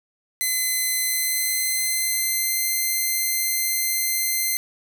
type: tone with pitch glide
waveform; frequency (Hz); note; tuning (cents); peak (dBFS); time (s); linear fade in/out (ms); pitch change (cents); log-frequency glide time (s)
5% pulse; 2040 to 2076; C7 to C7; -44 to -14; -11; 0.41-4.57; 0; +30; 1.07-2.65
effects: none